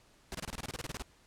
pink noise bursts, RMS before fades -39 dBFS, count 14, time 0.32-1.022 s, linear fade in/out 0 ms, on 26 ms, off 26 ms, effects pink hiss -64 dBFS RMS until 1.26 s + low-pass 10000 Hz 12 dB/octave

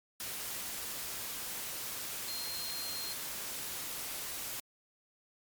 sine tone in noise, 4197 Hz, C8, 5 cents sharp, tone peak -40 dBFS, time 2.28-3.13 s, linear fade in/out 2 ms, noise white, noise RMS -40 dBFS, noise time 0.2-4.6 s, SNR -3 dB, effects MP3 96 kbps

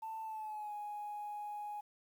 sine tone with pitch glide, 887 to 832.4 Hz, A5 to G#5, +14 to +4 cents, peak -39 dBFS, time 0.02-1.81 s, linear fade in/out 10 ms, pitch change -110 cents, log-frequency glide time 0.22-0.73 s, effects tanh soft clip ceiling -37 dBFS + 11-bit

